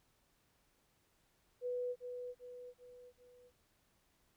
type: tone with echo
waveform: sine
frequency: 493.9 Hz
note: B4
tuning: in tune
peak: -36 dBFS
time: 1.61-1.96 s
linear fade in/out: 50 ms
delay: 390 ms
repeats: 4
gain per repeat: -6 dB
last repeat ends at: 3.52 s
effects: pink hiss -75 dBFS RMS until 4.36 s